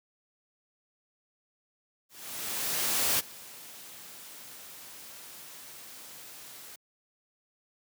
white noise with ADSR envelope, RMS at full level -26 dBFS, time 2.09-6.76 s, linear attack 1100 ms, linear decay 21 ms, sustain -21 dB, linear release 5 ms, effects high-pass 100 Hz 12 dB/octave

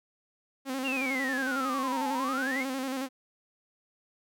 sawtooth tone with vibrato, 264.3 Hz, C4, 18 cents sharp, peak -27 dBFS, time 0.65-3.09 s, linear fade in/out 50 ms, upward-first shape square, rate 11 Hz, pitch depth 49 cents each way
sine exponential two-way sweep, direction down then up, 2838 to 830.6 to 2257 Hz, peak -30 dBFS, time 0.84-2.64 s, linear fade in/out 20 ms, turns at 2.09 s
effects none

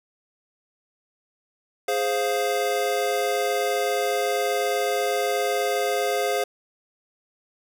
square chord, F minor, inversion first, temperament equal, 415.3 / 523.3 / 698.5 Hz, Ab4 / C5 / F5, 0 / 0 / 0 cents, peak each -27 dBFS, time 1.88-6.44 s, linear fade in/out 5 ms, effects none

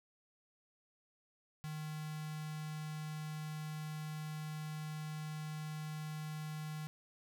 square tone with notch filter, 153.8 Hz, D#3, 20 cents flat, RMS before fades -43 dBFS, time 1.64-6.87 s, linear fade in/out 0 ms, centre 420 Hz, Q 0.82, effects none

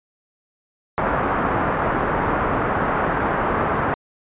white low-pass noise, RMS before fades -21 dBFS, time 0.98-3.94 s, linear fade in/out 0 ms, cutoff 1400 Hz, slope 24 dB/octave, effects resampled to 8000 Hz

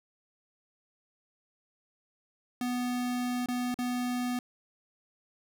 square tone with dropouts, 246.9 Hz, B3, in tune, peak -30 dBFS, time 2.61-4.39 s, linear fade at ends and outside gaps 2 ms, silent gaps 3.46-3.485 / 3.743-3.788 s, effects none

